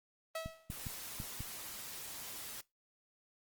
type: tone with exponential decay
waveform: sawtooth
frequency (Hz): 648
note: E5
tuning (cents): -30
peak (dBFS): -32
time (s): 0.35-0.75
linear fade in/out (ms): 5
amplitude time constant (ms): 86
type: clicks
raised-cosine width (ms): 5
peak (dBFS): -30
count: 5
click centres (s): 0.46 / 0.701 / 0.868 / 1.201 / 1.406
type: noise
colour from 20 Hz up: white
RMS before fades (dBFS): -46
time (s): 0.7-2.61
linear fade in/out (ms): 5
effects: noise-tail reverb RT60 0.2 s tail -21 dB re dry + Opus 24 kbps